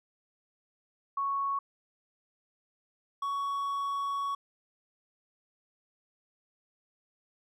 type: tone pair in turn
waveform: sine / triangle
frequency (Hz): 1108.7 / 1118.3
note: C#6 / C#6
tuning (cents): 0 / +15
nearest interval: unison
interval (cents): 15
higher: second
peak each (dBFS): -28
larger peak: neither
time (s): 1.17-1.59 / 3.22-4.35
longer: second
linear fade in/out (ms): 5
effects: none